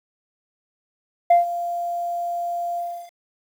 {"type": "tone with ADSR envelope", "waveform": "sine", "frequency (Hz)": 694, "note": "F5", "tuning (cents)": -11, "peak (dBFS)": -7, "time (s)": [1.3, 3.11], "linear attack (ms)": 8, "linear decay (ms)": 140, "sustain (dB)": -16, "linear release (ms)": 330, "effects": ["tanh soft clip ceiling -9 dBFS", "8-bit"]}